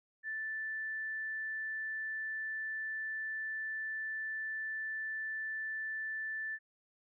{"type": "tone", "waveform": "sine", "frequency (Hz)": 1760, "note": "A6", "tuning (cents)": 0, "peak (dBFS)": -36, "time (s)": [0.23, 6.59], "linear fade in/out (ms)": 50, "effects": []}